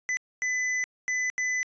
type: tone bursts at uneven times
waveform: square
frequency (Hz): 2005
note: B6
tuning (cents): +26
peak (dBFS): -26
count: 4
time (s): 0.09-0.17 / 0.42-0.84 / 1.08-1.3 / 1.38-1.63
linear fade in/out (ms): 0
effects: resampled to 16000 Hz